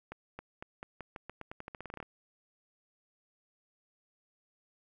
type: accelerating click train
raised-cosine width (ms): 0.5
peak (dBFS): -27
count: 19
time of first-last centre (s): 0.12-2.028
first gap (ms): 270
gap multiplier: 0.87
effects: 11-bit